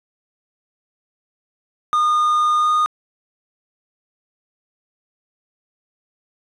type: tone with pitch glide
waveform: triangle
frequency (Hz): 1221 to 1229.5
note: D#6 to D#6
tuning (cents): -33 to -21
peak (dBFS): -12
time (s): 1.93-2.86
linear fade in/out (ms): 0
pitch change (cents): +12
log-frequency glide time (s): 2.58-2.7
effects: resampled to 24000 Hz + 8-bit